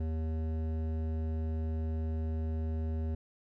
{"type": "tone with hard clipping", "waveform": "sine", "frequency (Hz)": 79.6, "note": "D#2", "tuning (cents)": 40, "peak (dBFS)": -33, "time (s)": [0, 3.15], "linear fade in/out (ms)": 5, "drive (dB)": 13, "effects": []}